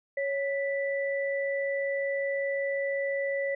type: tone pair together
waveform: sine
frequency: 554.4 / 1975.5 Hz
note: C#5 / B6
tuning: 0 / 0 cents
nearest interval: octave + minor seventh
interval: 2200 cents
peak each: -28 / -33 dBFS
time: 0.17-3.55 s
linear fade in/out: 5 ms
effects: none